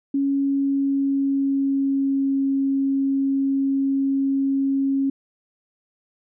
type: tone with pitch glide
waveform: sine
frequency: 277.2 to 272.8 Hz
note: C#4 to C#4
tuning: 0 to -28 cents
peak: -18 dBFS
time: 0.14-5.1 s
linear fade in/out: 5 ms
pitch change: -28 cents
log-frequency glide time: 0.24-2.41 s
effects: none